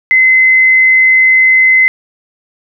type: tone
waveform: sine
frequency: 2050 Hz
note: C7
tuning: 36 cents flat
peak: -4 dBFS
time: 0.11-1.88 s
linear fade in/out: 0 ms
effects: none